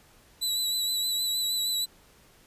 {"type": "tone with vibrato", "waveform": "sawtooth", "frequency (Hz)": 3951, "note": "B7", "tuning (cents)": 0, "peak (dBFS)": -23, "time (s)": [0.41, 1.86], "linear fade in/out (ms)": 20, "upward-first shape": "triangle", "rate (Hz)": 6.4, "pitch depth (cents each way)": 39, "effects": ["pink hiss -58 dBFS RMS until 2.46 s", "resampled to 32000 Hz"]}